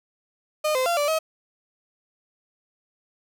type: tone with pitch steps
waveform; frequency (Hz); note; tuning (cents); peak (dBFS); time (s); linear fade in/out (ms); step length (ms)
35% pulse; 612 / 516 / 688 / 583 / 636; D#5 / C5 / F5 / D5 / D#5; -29 / -24 / -26 / -13 / +38; -19; 0.64-1.19; 10; 110
effects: none